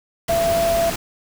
sine tone in noise, 672 Hz, E5, 33 cents sharp, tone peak -16 dBFS, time 0.29-0.9 s, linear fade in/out 5 ms, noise pink, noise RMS -26 dBFS, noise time 0.28-0.96 s, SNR +7 dB, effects none

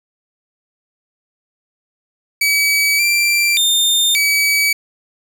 sawtooth tone with pitch steps, 2282 / 2357 / 3625 / 2282 Hz, C#7 / D7 / A#7 / C#7, +50 / +6 / -49 / +50 cents, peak -9 dBFS, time 2.41-4.73 s, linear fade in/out 5 ms, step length 580 ms, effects none

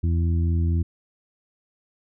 harmonic tone, 84.1 Hz, E2, 35 cents sharp, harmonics 1 / 2 / 3 / 4, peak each -19 / -29 / -34 / -36 dBFS, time 0.03-0.83 s, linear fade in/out 10 ms, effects none

